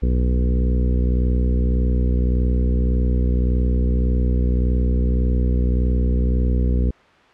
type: harmonic tone with a mistuned harmonic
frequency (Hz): 61.74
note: B1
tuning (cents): 0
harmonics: 1 / 2 / 3 / 4 / 5 / 6 / 7 / 8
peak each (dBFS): -16 / -27 / -26 / -28 / -35 / -35 / -34 / -35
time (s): 0.02-6.91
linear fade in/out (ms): 10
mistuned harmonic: 1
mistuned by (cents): +25
effects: white hiss -50 dBFS RMS until 7.33 s + low-pass 2000 Hz 12 dB/octave